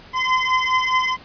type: beating tone pair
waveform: 25% pulse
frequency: 1025 / 1029.8 Hz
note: C6 / C6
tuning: -36 / -28 cents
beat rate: 4.8 Hz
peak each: -16 dBFS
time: 0.13-1.17 s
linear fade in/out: 50 ms
effects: pink hiss -44 dBFS RMS until 1.24 s + resampled to 11025 Hz